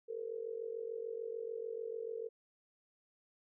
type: tone with amplitude modulation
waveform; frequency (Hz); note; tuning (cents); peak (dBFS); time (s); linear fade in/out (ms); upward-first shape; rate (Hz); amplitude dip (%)
sine; 455.8; A#4; -39; -35; 0.08-2.29; 20; sine; 46.8; 85
effects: none